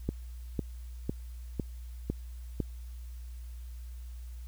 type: click train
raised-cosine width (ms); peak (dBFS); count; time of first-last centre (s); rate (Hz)
3; -17; 6; 0.09-2.603; 1.99
effects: added 60 Hz sine -40 dBFS peak until 4.47 s + white hiss -62 dBFS RMS until 4.47 s